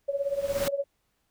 pink noise with exponential growth, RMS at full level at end -29 dBFS, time 0.08-0.68 s, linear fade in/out 0 ms, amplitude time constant 130 ms
sine tone with tremolo, 560 Hz, C#5, 18 cents sharp, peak -22 dBFS, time 0.08-0.84 s, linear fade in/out 10 ms, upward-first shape triangle, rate 17 Hz, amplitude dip 90%
effects pink hiss -74 dBFS RMS until 1.3 s

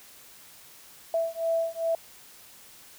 sine beating tone pair, 659.3 / 661.8 Hz, E5 / E5, 0 / +7 cents, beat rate 2.5 Hz, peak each -28 / -28 dBFS, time 1.14-1.95 s, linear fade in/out 2 ms, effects white hiss -51 dBFS RMS until 2.98 s

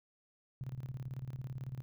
sine tone with tremolo, 129.2 Hz, C3, 21 cents flat, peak -37 dBFS, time 0.61-1.82 s, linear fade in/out 0 ms, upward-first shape square, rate 18 Hz, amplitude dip 75%, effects none

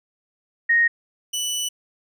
sine / 20% pulse tone pair in turn, 1864.7 / 2970 Hz, A#6 / F#7, 0 / +6 cents, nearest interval minor sixth, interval 806 cents, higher second, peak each -14 / -18 dBFS, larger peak first, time 0.69-0.88 / 1.33-1.69 s, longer second, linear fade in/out 10 ms, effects none

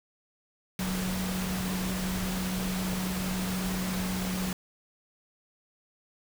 sine tone in noise, 185.5 Hz, F#3, 5 cents sharp, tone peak -30 dBFS, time 0.79-4.53 s, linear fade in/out 2 ms, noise pink, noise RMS -35 dBFS, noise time 0.79-4.53 s, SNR +2 dB, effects none

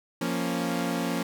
sawtooth chord, Bb minor, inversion second, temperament equal, 174.61 / 233.1 / 277.2 Hz, F3 / Bb3 / Db4, 0 / 0 / 0 cents, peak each -27 dBFS, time 0.21-1.23 s, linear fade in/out 5 ms, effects none

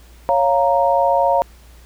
sine chord, Bb minor, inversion first, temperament equal, 554.4 / 698.5 / 932.3 Hz, Db5 / F5 / Bb5, 0 / 0 / 0 cents, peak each -17 dBFS, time 0.29-1.42 s, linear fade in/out 0 ms, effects added 59 Hz sine -42 dBFS peak until 1.85 s + pink hiss -50 dBFS RMS until 1.85 s

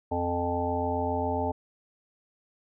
harmonic tone, 87.31 Hz, F2, in tune, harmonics 1 / 3 / 5 / 7 / 9 / 10, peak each -33 / -33 / -33 / -33 / -33 / -33 dBFS, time 0.11-1.52 s, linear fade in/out 10 ms, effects none

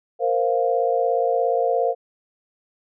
sine chord, Bb suspended second, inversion none, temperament equal, 466.2 / 523.3 / 698.5 Hz, Bb4 / C5 / F5, 0 / 0 / 0 cents, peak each -22 dBFS, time 0.19-1.95 s, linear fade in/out 50 ms, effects none

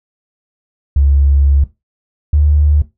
triangle tone pair in turn, 70 / 74.09 Hz, C#2 / D2, +18 / +16 cents, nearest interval minor second, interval 98 cents, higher second, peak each -3 dBFS, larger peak neither, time 0.96-1.64 / 2.33-2.82 s, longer first, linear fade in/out 5 ms, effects noise-tail reverb RT60 0.2 s tail -19 dB re dry + tanh soft clip ceiling -5 dBFS

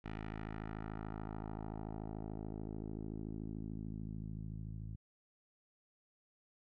10% pulse tone with low-pass filter sweep, 53.6 Hz, A1, 45 cents flat, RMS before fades -44 dBFS, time 0.04-4.96 s, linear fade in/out 10 ms, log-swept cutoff 2500 to 120 Hz, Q 1.4, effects none

